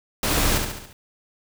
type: noise with echo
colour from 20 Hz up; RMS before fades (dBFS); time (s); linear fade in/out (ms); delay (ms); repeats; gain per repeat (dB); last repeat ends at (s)
pink; -22; 0.23-0.58; 2; 70; 5; -5; 0.93
effects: none